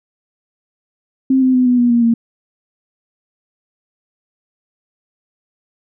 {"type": "tone with pitch steps", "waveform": "sine", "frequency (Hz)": [264, 258.3, 252.7, 247.2, 241.8, 236.6, 231.4], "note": ["C4", "C4", "B3", "B3", "B3", "A#3", "A#3"], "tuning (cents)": [16, -22, 40, 2, -36, 26, -13], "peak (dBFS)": -9, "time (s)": [1.3, 2.14], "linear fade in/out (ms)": 5, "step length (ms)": 120, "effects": []}